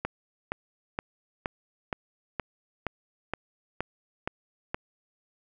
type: click train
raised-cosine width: 0.5 ms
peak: -14 dBFS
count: 11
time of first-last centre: 0.05-4.745 s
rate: 2.13 Hz
effects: none